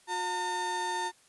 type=tone pair together; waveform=35% pulse; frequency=359.9 / 907 Hz; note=F#4 / A#5; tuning=-48 / -48 cents; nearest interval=octave + major third; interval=1600 cents; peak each=-37 / -29 dBFS; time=0.07-1.12 s; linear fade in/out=50 ms; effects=white hiss -62 dBFS RMS until 1.28 s + resampled to 24000 Hz